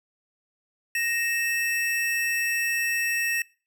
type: tone pair together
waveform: square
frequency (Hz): 1864.6 / 2637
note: A#6 / E7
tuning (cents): 0 / 0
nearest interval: tritone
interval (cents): 600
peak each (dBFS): -27 / -28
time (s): 0.95-3.42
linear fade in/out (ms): 2
effects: noise-tail reverb RT60 0.4 s tail -24 dB re dry